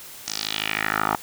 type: tone with band-pass filter sweep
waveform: 10% pulse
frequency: 53 Hz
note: G#1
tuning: 36 cents sharp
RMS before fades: -26 dBFS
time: 0.26-1.16 s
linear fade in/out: 10 ms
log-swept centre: 6200 to 980 Hz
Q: 2.9
effects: white hiss -41 dBFS RMS until 1.22 s